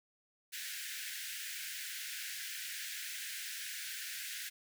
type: high-pass noise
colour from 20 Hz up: pink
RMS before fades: -43 dBFS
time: 0.52-4.5 s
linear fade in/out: 20 ms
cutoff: 1500 Hz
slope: 96 dB/octave
effects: none